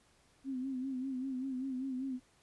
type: tone with vibrato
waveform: sine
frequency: 261.6 Hz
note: C4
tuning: in tune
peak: -35 dBFS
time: 0.44-2.2 s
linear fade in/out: 50 ms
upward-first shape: sine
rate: 5.1 Hz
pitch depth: 67 cents each way
effects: pink hiss -68 dBFS RMS until 2.42 s + resampled to 24000 Hz